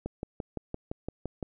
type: click train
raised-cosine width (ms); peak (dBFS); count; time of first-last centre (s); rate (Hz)
2; -20; 9; 0.06-1.428; 5.85
effects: none